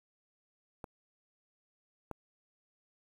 clicks, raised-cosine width 1 ms, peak -28 / -25 dBFS, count 2, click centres 0.842 / 2.113 s, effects 9-bit

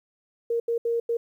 sine tone bursts at uneven times, 466.2 Hz, A#4, in tune, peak -22 dBFS, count 4, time 0.5-0.6 / 0.68-0.78 / 0.85-1 / 1.09-1.17 s, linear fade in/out 5 ms, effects 10-bit

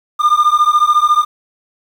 triangle beating tone pair, 1200 / 1214 Hz, D6 / D#6, +37 / -43 cents, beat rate 14 Hz, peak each -10 dBFS, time 0.19-1.25 s, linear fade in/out 20 ms, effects 7-bit

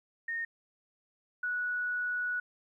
sine tone pair in turn, 1842 / 1469.6 Hz, A#6 / F#6, -21 / -12 cents, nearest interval major third, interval 391 cents, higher first, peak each -32 / -30 dBFS, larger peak second, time 0.28-0.45 / 1.43-2.4 s, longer second, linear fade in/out 5 ms, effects 12-bit

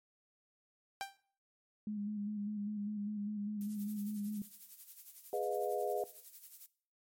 sawtooth tone with exponential decay, 787 Hz, G5, 7 cents sharp, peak -30 dBFS, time 1.01-1.17 s, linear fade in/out 0 ms, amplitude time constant 34 ms
sine tone with vibrato, 207.7 Hz, G#3, in tune, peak -36 dBFS, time 1.87-4.42 s, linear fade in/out 2 ms, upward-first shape square, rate 5 Hz, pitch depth 29 cents each way
violet noise with tremolo, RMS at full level -50 dBFS, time 3.61-6.66 s, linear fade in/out 0 ms, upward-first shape sine, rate 11 Hz, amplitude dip 65%
sine chord, F half-diminished seventh, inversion first, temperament equal with one note detuned, 415.3 / 493.9 / 622.3 / 713.5 Hz, Ab4 / Cb5 / Eb5 / F5, 0 / 0 / 0 / +37 cents, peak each -37 / -38 / -39 / -40 dBFS, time 5.33-6.04 s, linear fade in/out 2 ms
effects noise-tail reverb RT60 0.5 s tail -19 dB re dry + MP3 64 kbps

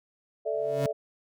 sine chord, A suspended fourth, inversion none, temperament equal, 440 / 587.3 / 659.3 Hz, A4 / D5 / E5, 0 / 0 / 0 cents, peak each -31 dBFS, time 0.45-0.93 s, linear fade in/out 20 ms
35% pulse tone with exponential growth, 138.59 Hz, C#3, in tune, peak -24 dBFS, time 0.53-0.86 s, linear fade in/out 0 ms, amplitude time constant 71 ms
effects none

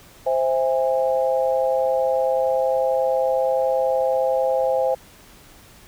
sine chord, C augmented, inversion none, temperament just, 523.3 / 654.1 / 817.6 Hz, C5 / E5 / G#5, 0 / -14 / -27 cents, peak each -19 / -24 / -25 dBFS, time 0.26-4.95 s, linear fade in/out 10 ms, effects pink hiss -48 dBFS RMS until 5.87 s

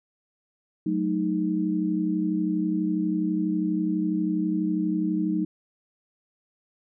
sine chord, D# diminished, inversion first, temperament equal with one note detuned, 185 / 217.2 / 311.1 Hz, F#3 / A3 / D#4, 0 / -22 / 0 cents, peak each -27 / -30 / -25 dBFS, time 0.86-5.45 s, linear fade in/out 5 ms, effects none

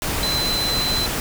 sine tone in noise, 4043 Hz, B7, 40 cents sharp, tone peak -21 dBFS, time 0.23-1.06 s, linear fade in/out 0 ms, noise pink, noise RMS -24 dBFS, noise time 0.02-1.2 s, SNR 0 dB, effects none

